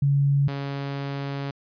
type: tone pair in turn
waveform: sine / sawtooth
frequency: 140.6 / 139.63 Hz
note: C#3 / C#3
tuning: +25 / +13 cents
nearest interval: unison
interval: 12 cents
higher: first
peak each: -17 / -24 dBFS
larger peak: first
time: 0.02-0.48 / 0.48-1.51 s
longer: second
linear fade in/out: 5 ms
effects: resampled to 11025 Hz